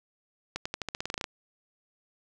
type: accelerating click train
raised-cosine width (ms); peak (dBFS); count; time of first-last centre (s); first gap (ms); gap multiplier
0.2; -15; 13; 0.56-1.242; 95; 0.9
effects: none